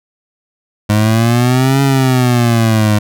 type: exponential two-way sweep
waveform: 25% pulse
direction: up then down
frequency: 103.83 to 138.59 to 103.83 Hz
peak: -5 dBFS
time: 0.89-2.99 s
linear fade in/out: 10 ms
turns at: 1.82 s
effects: none